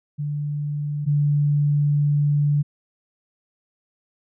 sine tone pair in turn, 146.83 / 145.9 Hz, D3 / D3, 0 / -11 cents, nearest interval unison, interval 11 cents, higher first, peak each -23 / -16 dBFS, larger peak second, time 0.18-1.06 / 1.06-2.63 s, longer second, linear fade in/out 20 ms, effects none

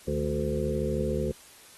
harmonic tone with a mistuned harmonic, 73.42 Hz, D2, in tune, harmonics 1 / 2 / 3 / 5 / 6 / 7, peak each -33 / -33 / -33 / -33 / -33 / -33 dBFS, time 0.07-1.32 s, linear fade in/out 10 ms, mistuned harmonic 2, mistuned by +63 cents, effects white hiss -52 dBFS RMS until 1.77 s + AAC 32 kbps

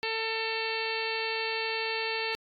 harmonic tone, 447 Hz, A4, 27 cents sharp, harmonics 1 / 2 / 3 / 4 / 5 / 6 / 7 / 8 / 9 / 10, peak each -35 / -37 / -44 / -38 / -38 / -35 / -43 / -45 / -42 / -39 dBFS, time 0.03-2.35 s, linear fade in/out 0 ms, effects AAC 48 kbps

